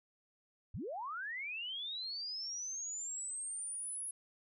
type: linear sweep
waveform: sine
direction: up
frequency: 55.4 to 10620 Hz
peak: -39 dBFS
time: 0.74-4.11 s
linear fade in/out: 5 ms
effects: none